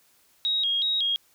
sine tone with vibrato, 3520 Hz, A7, in tune, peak -22 dBFS, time 0.45-1.16 s, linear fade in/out 0 ms, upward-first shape square, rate 2.7 Hz, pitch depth 130 cents each way, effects white hiss -62 dBFS RMS until 1.34 s

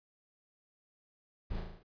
brown noise with echo, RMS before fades -39 dBFS, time 1.5-1.61 s, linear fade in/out 10 ms, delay 37 ms, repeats 6, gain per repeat -3 dB, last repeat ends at 1.832 s, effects resampled to 11025 Hz

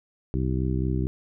harmonic tone, 64.4 Hz, C2, 27 cents flat, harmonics 1 / 2 / 3 / 4 / 5 / 6, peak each -27 / -27 / -31 / -35 / -32 / -35 dBFS, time 0.34-1.07 s, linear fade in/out 0 ms, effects none

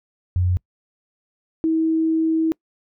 sine tone pair in turn, 90.3 / 321.8 Hz, F#2 / E4, -42 / -42 cents, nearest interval octave + minor seventh, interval 2200 cents, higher second, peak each -16 dBFS, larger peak neither, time 0.36-0.57 / 1.64-2.52 s, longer second, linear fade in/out 0 ms, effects noise-tail reverb RT60 0.1 s tail -26 dB re dry

